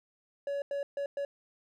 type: tone bursts at uneven times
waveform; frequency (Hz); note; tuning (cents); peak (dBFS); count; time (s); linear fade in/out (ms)
triangle; 564; C#5; +30; -29; 4; 0.47-0.62 / 0.71-0.83 / 0.97-1.06 / 1.17-1.25; 2
effects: none